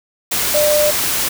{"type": "tone in noise", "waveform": "sine", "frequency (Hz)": 597, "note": "D5", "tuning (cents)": 28, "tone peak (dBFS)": -12, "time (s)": [0.54, 0.91], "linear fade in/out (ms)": 10, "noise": "white", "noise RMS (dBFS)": -18, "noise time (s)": [0.31, 1.29], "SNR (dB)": 3, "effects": []}